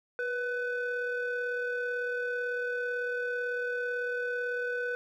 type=ring-modulated tone; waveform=triangle; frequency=506 Hz; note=B4; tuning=42 cents sharp; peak=-25 dBFS; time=0.19-4.95 s; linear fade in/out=0 ms; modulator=993 Hz; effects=none